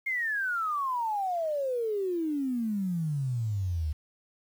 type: exponential sweep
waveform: sine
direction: down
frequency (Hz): 2155 to 73.42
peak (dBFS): -27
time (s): 0.06-3.93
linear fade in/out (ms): 10
effects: 9-bit